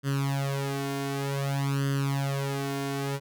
sawtooth tone with flanger, 138.59 Hz, C#3, in tune, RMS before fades -29 dBFS, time 0.03-3.2 s, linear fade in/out 50 ms, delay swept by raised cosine 0.63 to 2.83 ms, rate 0.54 Hz, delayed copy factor +0.9, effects none

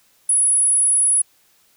sine tone, 10210 Hz, D#9, 44 cents sharp, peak -13 dBFS, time 0.29-1.22 s, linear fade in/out 5 ms, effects white hiss -58 dBFS RMS until 1.76 s

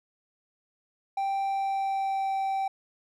triangle tone with pitch glide, 784 to 776.3 Hz, G5 to G5, 0 to -17 cents, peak -24 dBFS, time 1.17-2.68 s, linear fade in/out 5 ms, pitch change -17 cents, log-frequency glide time 1.41-2.35 s, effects none

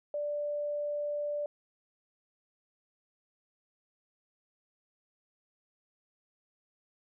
sine tone, 587.3 Hz, D5, in tune, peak -31 dBFS, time 0.14-1.46 s, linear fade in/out 2 ms, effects none

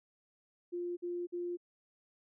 sine tone bursts, 350.6 Hz, F4, 7 cents sharp, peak -35 dBFS, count 3, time 0.72-1.572 s, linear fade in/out 20 ms, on 250 ms, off 51 ms, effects none

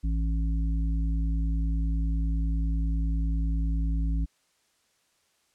harmonic tone, 55 Hz, A1, in tune, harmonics 1 / 3 / 5, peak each -24 / -34 / -38 dBFS, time 0.03-4.26 s, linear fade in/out 20 ms, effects white hiss -69 dBFS RMS until 5.54 s + low-pass 9000 Hz 12 dB/octave

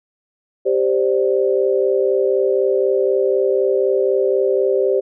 sine chord, G suspended fourth, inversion none, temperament equal, 392 / 523.3 / 587.3 Hz, G4 / C5 / D5, 0 / 0 / 0 cents, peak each -16 / -18 / -22 dBFS, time 0.65-5.01 s, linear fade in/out 20 ms, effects none

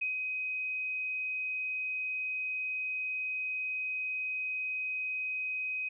sine tone with ADSR envelope, 2518 Hz, D#7, 20 cents sharp, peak -29 dBFS, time 0.01-5.89 s, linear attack 11 ms, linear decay 130 ms, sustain -3 dB, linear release 10 ms, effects none

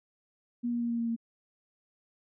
sine tone with pitch steps, 239.7 / 237.8 / 235.9 / 234 / 232.1 / 230.2 Hz, A#3 / A#3 / A#3 / A#3 / A#3 / A#3, +48 / +35 / +21 / +7 / -7 / -22 cents, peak -28 dBFS, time 0.63-1.164 s, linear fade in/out 20 ms, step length 89 ms, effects none

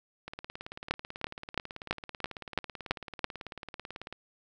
two click trains, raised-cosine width 0.3 ms, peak -10 / -24 dBFS, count 8 / 71, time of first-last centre 0.91-3.243 / 0.28-4.126 s, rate 3 / 18.2 Hz, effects none

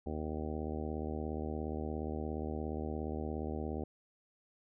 harmonic tone, 77.1 Hz, D#2, 15 cents flat, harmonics 1 / 2 / 3 / 4 / 5 / 6 / 7 / 8 / 9 / 10, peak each -40 / -47 / -42 / -44 / -44 / -46 / -50 / -50 / -54 / -49 dBFS, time 0.06-3.84 s, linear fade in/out 5 ms, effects none

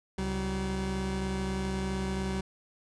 30% pulse tone pair together, 67.32 / 190.4 Hz, C2 / F#3, +50 / +50 cents, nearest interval octave + tritone, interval 1800 cents, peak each -32 / -29 dBFS, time 0.18-2.41 s, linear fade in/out 5 ms, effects resampled to 22050 Hz

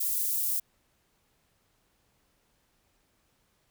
white high-pass noise, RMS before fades -29 dBFS, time 0-0.6 s, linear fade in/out 10 ms, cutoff 11000 Hz, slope 12 dB/octave, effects pink hiss -71 dBFS RMS until 3.7 s

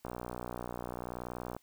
click train, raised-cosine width 1 ms, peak -25 dBFS, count 93, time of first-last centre 0.05-1.566 s, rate 60.7 Hz, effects white hiss -70 dBFS RMS until 1.62 s

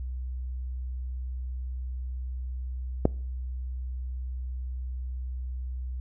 click, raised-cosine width 2 ms, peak -6 dBFS, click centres 3.054 s, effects noise-tail reverb RT60 0.5 s tail -25 dB re dry + added 63 Hz sine -31 dBFS peak until 6 s

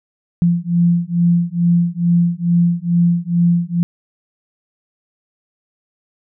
sine beating tone pair, 171.2 / 173.5 Hz, F3 / F3, -34 / -11 cents, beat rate 2.3 Hz, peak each -15 dBFS, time 0.42-3.83 s, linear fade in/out 0 ms, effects none

